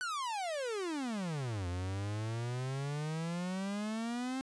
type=exponential two-way sweep; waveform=45% pulse; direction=down then up; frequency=1522 to 86.8 to 267.2 Hz; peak=-35 dBFS; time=0.01-4.41 s; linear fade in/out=0 ms; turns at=1.67 s; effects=resampled to 22050 Hz